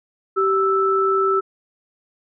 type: tone pair together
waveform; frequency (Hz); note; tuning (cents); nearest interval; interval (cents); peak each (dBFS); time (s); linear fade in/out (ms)
sine; 387.5 / 1318.5; G4 / E6; -20 / 0; octave + major sixth; 2120; -18; 0.36-1.41; 20
effects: none